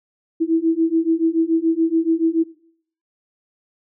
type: beating tone pair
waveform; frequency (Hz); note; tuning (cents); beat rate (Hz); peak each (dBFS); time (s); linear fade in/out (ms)
sine; 323.4 / 330.4; E4 / E4; -33 / +4; 7; -18; 0.4-2.44; 20
effects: noise-tail reverb RT60 0.6 s tail -18 dB re dry